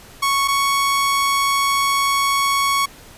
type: tone pair in turn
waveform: sawtooth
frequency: 1107 / 1110.9 Hz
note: C#6 / C#6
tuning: -3 / +3 cents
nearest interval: unison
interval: 6 cents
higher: second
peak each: -12 dBFS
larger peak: neither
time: 0.22-0.48 / 0.48-2.86 s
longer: second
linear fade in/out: 10 ms
effects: pink hiss -43 dBFS RMS until 3.17 s + resampled to 32000 Hz